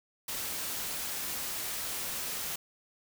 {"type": "noise", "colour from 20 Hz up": "white", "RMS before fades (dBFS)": -36, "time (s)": [0.28, 2.56], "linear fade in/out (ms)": 5, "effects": []}